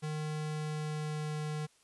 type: tone with pitch glide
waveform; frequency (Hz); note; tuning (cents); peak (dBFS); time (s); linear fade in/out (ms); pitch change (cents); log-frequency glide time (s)
square; 153.2 to 152.14; D#3 to D#3; -27 to -39; -35; 0.02-1.67; 20; -12; 0.5-1.37
effects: white hiss -67 dBFS RMS until 1.83 s + resampled to 24000 Hz